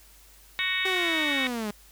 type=harmonic tone; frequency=372 Hz; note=F#4; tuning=9 cents sharp; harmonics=3 / 4 / 5 / 6 / 7 / 8 / 9 / 10; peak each=-40 / -39 / -30 / -29 / -36 / -37 / -39 / -31 dBFS; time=0.59-1.47 s; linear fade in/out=0 ms
type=linear sweep; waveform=sawtooth; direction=down; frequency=385.3 to 202.4 Hz; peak=-25 dBFS; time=0.85-1.71 s; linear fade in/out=5 ms
effects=added 50 Hz sine -55 dBFS peak until 1.91 s + white hiss -55 dBFS RMS until 1.91 s